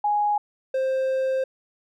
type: tone pair in turn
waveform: sine / triangle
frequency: 830.6 / 526.4 Hz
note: G#5 / C5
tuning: 0 / +10 cents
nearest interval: minor sixth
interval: 790 cents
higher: first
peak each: -19 dBFS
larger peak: neither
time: 0.04-0.38 / 0.74-1.44 s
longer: second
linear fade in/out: 5 ms
effects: none